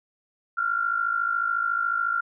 sine tone pair together, 1374 / 1428 Hz, F6 / F6, -29 / +38 cents, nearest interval minor second, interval 67 cents, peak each -24 / -27 dBFS, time 0.57-2.21 s, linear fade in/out 10 ms, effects none

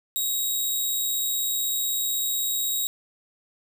5% pulse tone, 3806 Hz, A#7, 35 cents sharp, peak -16 dBFS, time 0.16-2.87 s, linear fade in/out 0 ms, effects 9-bit

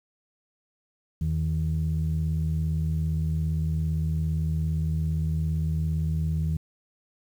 sine tone pair together, 80.96 / 158.5 Hz, E2 / D#3, -31 / +32 cents, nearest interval octave, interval 1163 cents, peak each -25 dBFS, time 1.21-6.57 s, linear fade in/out 5 ms, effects tanh soft clip ceiling -18 dBFS + 9-bit

